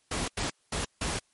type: noise bursts at uneven times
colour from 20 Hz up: pink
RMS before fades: -31 dBFS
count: 4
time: 0.11-0.28 / 0.37-0.5 / 0.72-0.85 / 1.01-1.19 s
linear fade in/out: 5 ms
effects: white hiss -69 dBFS RMS until 1.33 s + MP3 48 kbps